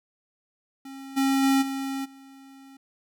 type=tone with level steps; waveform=square; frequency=270.6 Hz; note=C#4; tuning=42 cents flat; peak=-39 / -21 / -19 / -29 / -47 dBFS; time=0.85-2.77 s; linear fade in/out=5 ms; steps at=1.16 / 1.42 / 1.61 / 2.04 s; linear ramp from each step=20 ms; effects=none